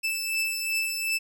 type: beating tone pair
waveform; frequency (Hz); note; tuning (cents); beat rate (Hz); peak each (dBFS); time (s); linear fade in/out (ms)
sawtooth; 2637 / 2639.7; E7 / E7; 0 / +2; 2.7; -24 / -29; 0.03-1.19; 20
effects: none